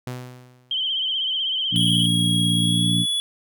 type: tone with exponential decay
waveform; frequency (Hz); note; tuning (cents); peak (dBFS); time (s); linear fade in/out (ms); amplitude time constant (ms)
sawtooth; 125.4; B2; +27; -23; 0.07-0.9; 2; 180
type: tone with vibrato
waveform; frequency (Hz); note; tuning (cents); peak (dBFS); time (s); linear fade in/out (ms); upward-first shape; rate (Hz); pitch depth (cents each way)
sine; 3114; G7; -12; -21; 0.71-2.06; 2; triangle; 16; 77
type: harmonic tone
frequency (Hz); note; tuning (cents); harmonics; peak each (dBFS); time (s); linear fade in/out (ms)
58.1; A#1; -5; 2 / 3 / 4 / 5; -24 / -22 / -28 / -29; 1.71-3.06; 50
type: tone with pitch glide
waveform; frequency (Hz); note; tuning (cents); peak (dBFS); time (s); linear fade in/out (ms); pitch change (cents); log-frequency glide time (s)
square; 3307 to 3406; G#7 to G#7; -8 to +43; -21; 1.76-3.2; 0; +51; 2.52-3.03
effects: none